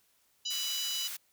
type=harmonic tone; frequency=987.8 Hz; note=B5; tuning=in tune; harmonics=3 / 4 / 5 / 6 / 7; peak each=-36 / -38 / -40 / -42 / -43 dBFS; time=0.45-1.08 s; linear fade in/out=10 ms
type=high-pass noise; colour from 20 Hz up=white; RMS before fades=-40 dBFS; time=0.5-1.17 s; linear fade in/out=10 ms; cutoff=1400 Hz; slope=12 dB/octave
effects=white hiss -70 dBFS RMS until 1.32 s

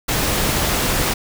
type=noise; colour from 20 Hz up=pink; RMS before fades=-19 dBFS; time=0.08-1.14 s; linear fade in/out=10 ms; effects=none

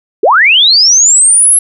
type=linear sweep; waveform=sine; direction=up; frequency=346 to 11175 Hz; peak=-3 dBFS; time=0.23-1.59 s; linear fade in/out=5 ms; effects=none

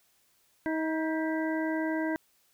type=harmonic tone with a mistuned harmonic; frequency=317.4 Hz; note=D#4; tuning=35 cents sharp; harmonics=1 / 2 / 3 / 5 / 6; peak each=-29 / -35 / -39 / -38 / -41 dBFS; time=0.66-2.16 s; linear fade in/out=0 ms; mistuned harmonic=6; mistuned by=+55 cents; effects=white hiss -68 dBFS RMS until 2.53 s

